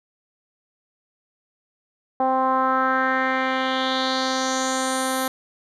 10% pulse tone with low-pass filter sweep, 261.4 Hz, C4, 1 cent flat, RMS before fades -22 dBFS, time 2.2-5.28 s, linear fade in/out 2 ms, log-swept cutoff 800 to 12000 Hz, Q 3, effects none

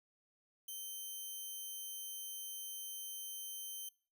5% pulse tone, 3100 Hz, G7, 20 cents flat, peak -35 dBFS, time 0.68-3.89 s, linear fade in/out 5 ms, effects noise-tail reverb RT60 0.4 s tail -23 dB re dry

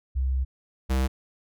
sine / square tone pair in turn, 65.41 / 65.41 Hz, C2 / C2, 0 / 0 cents, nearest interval unison, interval 0 cents, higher neither, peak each -22 dBFS, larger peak neither, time 0.15-0.45 / 0.89-1.08 s, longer first, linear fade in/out 20 ms, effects none

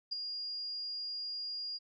sine tone with ADSR envelope, 4836 Hz, D8, 50 cents sharp, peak -31 dBFS, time 0.11-1.79 s, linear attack 16 ms, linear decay 12 ms, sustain -6 dB, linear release 29 ms, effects none

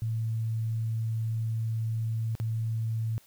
sine tone with dropouts, 112.3 Hz, A2, 36 cents sharp, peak -27 dBFS, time 0.02-3.18 s, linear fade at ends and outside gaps 0 ms, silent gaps 2.352-2.4 s, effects white hiss -60 dBFS RMS until 3.26 s

